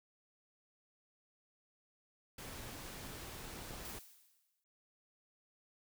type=noise; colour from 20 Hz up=pink; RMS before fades=-48 dBFS; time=2.38-3.99 s; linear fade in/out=5 ms
type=clicks; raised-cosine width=2 ms; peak=-35 dBFS; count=2; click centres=3.708 / 3.738 s
type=noise with exponential decay; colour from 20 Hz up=blue; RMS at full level=-48 dBFS; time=3.85-4.64 s; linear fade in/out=1 ms; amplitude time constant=170 ms
effects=none